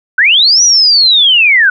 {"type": "linear two-way sweep", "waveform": "sine", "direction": "up then down", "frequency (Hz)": [1450, 5920, 1450], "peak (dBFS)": -4, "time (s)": [0.18, 1.7], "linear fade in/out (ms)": 5, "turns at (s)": 0.63, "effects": []}